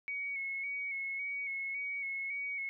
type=tone with vibrato; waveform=sine; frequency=2217 Hz; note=C#7; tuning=in tune; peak=-35 dBFS; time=0.08-2.69 s; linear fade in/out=0 ms; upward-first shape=square; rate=1.8 Hz; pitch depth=27 cents each way; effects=none